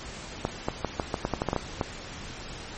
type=clicks; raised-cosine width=1 ms; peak=-11 dBFS; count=12; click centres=0.451 / 0.685 / 0.847 / 0.998 / 1.142 / 1.251 / 1.337 / 1.419 / 1.487 / 1.531 / 1.563 / 1.812 s; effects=pink hiss -40 dBFS RMS until 2.77 s + MP3 32 kbps